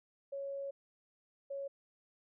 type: tone pair in turn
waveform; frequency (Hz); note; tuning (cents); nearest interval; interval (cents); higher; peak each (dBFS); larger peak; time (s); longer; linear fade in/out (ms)
sine; 554.4 / 554.4; C#5 / C#5; 0 / 0; unison; 0; neither; -38 / -38; neither; 0.32-0.71 / 1.5-1.68; first; 10
effects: none